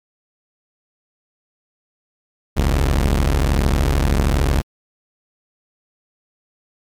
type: tone pair together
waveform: sawtooth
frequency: 41.21 / 69.3 Hz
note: E1 / C#2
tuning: 0 / 0 cents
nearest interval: major sixth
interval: 900 cents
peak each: -13 dBFS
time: 2.56-4.62 s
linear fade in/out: 20 ms
effects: MP3 96 kbps